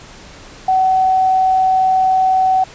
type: tone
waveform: sine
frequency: 754 Hz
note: F#5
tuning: 32 cents sharp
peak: -10 dBFS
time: 0.68-2.64 s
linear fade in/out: 5 ms
effects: pink hiss -38 dBFS RMS until 2.74 s + resampled to 16000 Hz